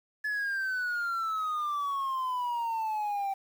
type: exponential sweep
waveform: sine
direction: down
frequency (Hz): 1722 to 776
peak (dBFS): -26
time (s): 0.24-3.34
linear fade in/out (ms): 10
effects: tanh soft clip ceiling -28 dBFS + 9-bit